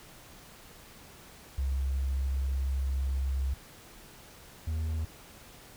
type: tone pair in turn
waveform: sine / triangle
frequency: 67 / 79.22 Hz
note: C2 / D#2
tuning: +42 / +32 cents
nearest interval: minor third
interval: 290 cents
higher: second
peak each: -27 dBFS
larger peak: neither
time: 1.58-3.54 / 4.67-5.05 s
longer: first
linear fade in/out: 5 ms
effects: pink hiss -52 dBFS RMS until 5.76 s